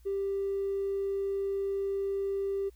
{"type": "tone with tanh clipping", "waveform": "triangle", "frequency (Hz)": 393.9, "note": "G4", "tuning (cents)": 8, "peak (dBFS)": -28, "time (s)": [0.05, 2.7], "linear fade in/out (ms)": 20, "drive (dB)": 1, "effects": ["added 60 Hz sine -54 dBFS peak until 2.75 s", "white hiss -69 dBFS RMS until 2.75 s"]}